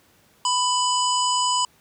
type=harmonic tone; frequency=995 Hz; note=B5; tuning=13 cents sharp; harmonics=1 / 3 / 5 / 7 / 8; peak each=-21 / -26 / -28 / -29 / -30 dBFS; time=0.45-1.65 s; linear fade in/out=2 ms; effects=pink hiss -58 dBFS RMS until 1.8 s + high-pass 80 Hz 12 dB/octave